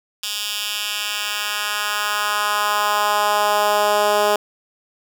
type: tone with high-pass filter sweep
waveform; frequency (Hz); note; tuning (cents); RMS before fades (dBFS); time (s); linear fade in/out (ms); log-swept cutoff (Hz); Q
10% pulse; 207.7; G#3; 0; -20; 0.23-4.36; 2; 3500 to 490; 1.5
effects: none

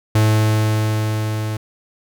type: tone with level ramp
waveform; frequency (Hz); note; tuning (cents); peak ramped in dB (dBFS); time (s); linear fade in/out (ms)
45% pulse; 108.2; A2; -29; -11 to -21; 0.15-1.57; 5
effects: none

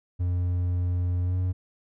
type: tone with pitch glide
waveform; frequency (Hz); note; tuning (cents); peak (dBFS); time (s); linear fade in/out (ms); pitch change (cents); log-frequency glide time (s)
triangle; 89 to 91.4; F2 to F#2; +33 to -21; -21; 0.19-1.53; 20; +46; 1.23-1.36
effects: none

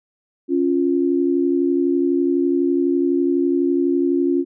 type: tone pair together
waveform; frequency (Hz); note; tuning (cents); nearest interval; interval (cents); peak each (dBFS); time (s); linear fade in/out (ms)
sine; 277.2 / 349.2; C#4 / F4; 0 / 0; major third; 400; -18; 0.48-4.45; 50
effects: none

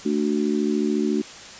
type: harmonic tone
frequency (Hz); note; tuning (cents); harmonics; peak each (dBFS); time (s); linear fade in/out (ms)
74; D2; +14; 3 / 4 / 5; -23 / -24 / -25; 0.05-1.22; 10
effects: white hiss -40 dBFS RMS until 1.59 s + resampled to 16000 Hz

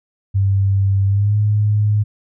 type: tone with pitch glide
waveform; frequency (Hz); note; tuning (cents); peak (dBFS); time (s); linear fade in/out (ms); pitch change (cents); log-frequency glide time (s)
sine; 98 to 105.03; G2 to G#2; 0 to +20; -12; 0.34-2.04; 20; +120; 1.06-1.36
effects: none

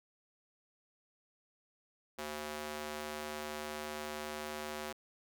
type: tone with high-pass filter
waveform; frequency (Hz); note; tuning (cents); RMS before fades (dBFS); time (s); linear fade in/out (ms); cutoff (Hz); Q
square; 75.4; D2; +46; -42; 2.18-4.93; 10; 410; 0.68
effects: none

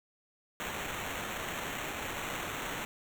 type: noise with sample-and-hold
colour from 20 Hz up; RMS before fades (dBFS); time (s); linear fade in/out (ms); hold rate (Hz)
violet; -38; 0.6-2.85; 0; 4900
effects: none

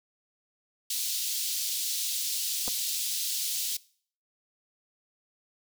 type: high-pass noise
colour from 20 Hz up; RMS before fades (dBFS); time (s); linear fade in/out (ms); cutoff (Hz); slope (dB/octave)
pink; -31; 0.9-3.77; 5; 3600; 24
type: clicks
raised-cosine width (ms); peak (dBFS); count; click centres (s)
1; -24; 2; 2.678 / 2.682
effects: noise-tail reverb RT60 0.5 s tail -21 dB re dry

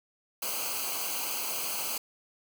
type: noise with comb filter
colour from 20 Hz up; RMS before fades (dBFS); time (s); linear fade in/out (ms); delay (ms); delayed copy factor
white; -33; 0.42-1.98; 5; 0.55; -0.85
effects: none

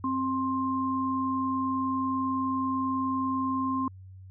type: tone pair together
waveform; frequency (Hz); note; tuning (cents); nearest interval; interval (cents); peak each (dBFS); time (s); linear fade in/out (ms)
sine; 263.3 / 1055; C4 / C6; +11 / +14; 2 octaves; 2403; -28 / -29; 0.04-3.88; 2
effects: added 94 Hz sine -44 dBFS peak until 4.3 s

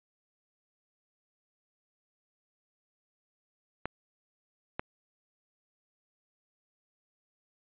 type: clicks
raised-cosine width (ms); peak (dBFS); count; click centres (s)
0.5; -17; 2; 3.856 / 4.795
effects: resampled to 8000 Hz

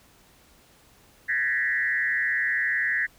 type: tone with frequency modulation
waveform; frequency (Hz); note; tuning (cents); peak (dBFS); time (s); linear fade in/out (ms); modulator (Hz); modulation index
sine; 1815; A#6; -47; -22; 1.28-3.07; 20; 131; 1.4
effects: pink hiss -57 dBFS RMS until 3.18 s

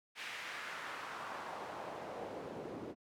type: noise with band-pass filter sweep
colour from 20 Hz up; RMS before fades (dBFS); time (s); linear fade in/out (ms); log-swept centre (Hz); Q
pink; -45; 0.15-2.95; 50; 2400 to 330; 1.5
effects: high-pass 80 Hz 12 dB/octave

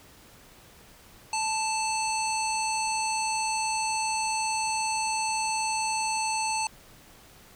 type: harmonic tone with a mistuned harmonic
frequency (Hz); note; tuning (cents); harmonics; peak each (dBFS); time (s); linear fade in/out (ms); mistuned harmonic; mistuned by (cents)
880; A5; 0; 1 / 3 / 5 / 7 / 9 / 10; -28 / -33 / -35 / -36 / -38 / -38; 1.33-6.67; 2; 10; -37
effects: pink hiss -53 dBFS RMS until 7.55 s

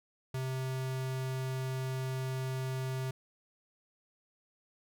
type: tone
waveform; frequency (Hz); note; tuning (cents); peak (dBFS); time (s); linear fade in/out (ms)
square; 130.81; C3; 0; -34; 0.34-3.11; 5
effects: none

